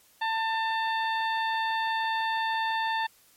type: harmonic tone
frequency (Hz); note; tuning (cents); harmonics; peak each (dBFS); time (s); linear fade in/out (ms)
894; A5; +27; 1 / 2 / 3 / 4 / 5; -27 / -31 / -40 / -37 / -45; 0.21-3.07; 10
effects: white hiss -60 dBFS RMS until 3.36 s + MP3 64 kbps

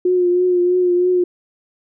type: tone with vibrato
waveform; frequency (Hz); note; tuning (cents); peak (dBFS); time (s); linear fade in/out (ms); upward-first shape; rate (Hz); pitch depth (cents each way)
sine; 358.7; F4; +46; -12; 0.05-1.24; 5; triangle; 3.1; 35
effects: none

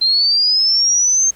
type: linear sweep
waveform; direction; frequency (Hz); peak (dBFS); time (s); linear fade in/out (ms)
sine; up; 4105 to 6400; -11; 0.01-1.31; 10
effects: pink hiss -48 dBFS RMS until 1.35 s

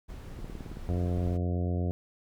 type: noise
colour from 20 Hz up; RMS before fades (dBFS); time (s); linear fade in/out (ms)
brown; -41; 0.08-1.38; 20
type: click train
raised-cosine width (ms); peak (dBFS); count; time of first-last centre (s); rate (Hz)
3; -28; 8; 0.39-0.77; 18.4
type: harmonic tone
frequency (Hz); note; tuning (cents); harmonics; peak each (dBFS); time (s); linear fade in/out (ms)
88.5; F2; +23; 1 / 2 / 3 / 4 / 5 / 6 / 7 / 8; -28 / -34 / -38 / -40 / -42 / -44 / -45 / -46; 0.89-1.91; 0
effects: none

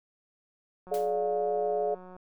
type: click train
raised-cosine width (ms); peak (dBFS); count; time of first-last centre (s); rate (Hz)
1; -35; 238; 0.87-2.165; 183
type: chord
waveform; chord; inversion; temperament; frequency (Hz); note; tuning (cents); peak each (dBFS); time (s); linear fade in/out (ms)
sine; D diminished; second; just; 422.9 / 587.3 / 704.8; Ab4 / D5 / F5; +31 / 0 / +16; -29 / -31 / -31; 0.91-1.95; 10
type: noise with exponential decay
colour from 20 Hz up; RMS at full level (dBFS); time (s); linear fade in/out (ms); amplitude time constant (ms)
white; -42; 0.94-1.17; 0; 50
effects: none

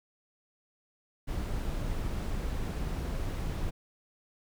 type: noise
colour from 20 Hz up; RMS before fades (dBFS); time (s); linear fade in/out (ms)
brown; -33; 1.27-3.71; 20
effects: none

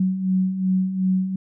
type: beating tone pair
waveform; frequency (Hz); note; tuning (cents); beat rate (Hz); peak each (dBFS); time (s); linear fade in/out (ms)
sine; 185 / 187.7; F#3 / F#3; 0 / +25; 2.7; -26 / -19; 0-1.36; 5
effects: none

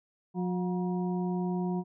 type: harmonic tone with a mistuned harmonic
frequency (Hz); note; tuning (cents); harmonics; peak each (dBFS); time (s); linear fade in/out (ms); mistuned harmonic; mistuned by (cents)
180; F#3; -47; 1 / 2 / 4 / 5; -29 / -35 / -41 / -43; 0.34-1.84; 50; 5; +94
effects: none

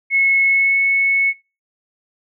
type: tone with pitch glide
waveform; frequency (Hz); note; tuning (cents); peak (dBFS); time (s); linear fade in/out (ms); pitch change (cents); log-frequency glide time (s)
sine; 2187 to 2203; C#7 to C#7; -24 to -11; -12; 0.1-1.34; 50; +13; 0.43-0.78
effects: noise-tail reverb RT60 0.3 s tail -22 dB re dry

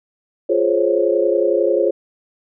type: chord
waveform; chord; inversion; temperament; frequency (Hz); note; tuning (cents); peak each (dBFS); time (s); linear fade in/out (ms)
sine; Db major seventh; first; equal with one note detuned; 349.2 / 418.7 / 523.3 / 554.4; F4 / Ab4 / C5 / Db5; 0 / +14 / 0 / 0; -19; 0.49-1.91; 10
effects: none

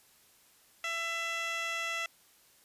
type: tone with band-pass filter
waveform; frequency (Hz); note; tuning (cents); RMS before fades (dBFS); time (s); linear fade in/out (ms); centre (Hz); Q
15% pulse; 668; E5; +23; -35; 0.84-2.06; 2; 3000; 0.99
effects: white hiss -63 dBFS RMS until 2.64 s + resampled to 32000 Hz

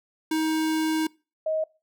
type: tone pair in turn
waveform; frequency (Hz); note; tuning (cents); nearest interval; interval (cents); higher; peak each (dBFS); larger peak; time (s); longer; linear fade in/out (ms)
square / sine; 315.8 / 630; D#4 / D#5; +26 / +21; octave; 1195; second; -23; neither; 0.31-1.07 / 1.46-1.64; first; 5
effects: noise-tail reverb RT60 0.3 s tail -23 dB re dry

